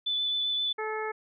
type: tone with vibrato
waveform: sine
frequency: 3492 Hz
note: A7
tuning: 14 cents flat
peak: -26 dBFS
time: 0.06-0.73 s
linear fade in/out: 10 ms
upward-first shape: sine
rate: 7.6 Hz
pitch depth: 12 cents each way
type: harmonic tone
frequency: 433.7 Hz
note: A4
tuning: 25 cents flat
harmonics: 1 / 2 / 3 / 4 / 5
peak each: -33 / -36 / -38 / -39 / -40 dBFS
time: 0.78-1.12 s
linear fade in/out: 10 ms
effects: none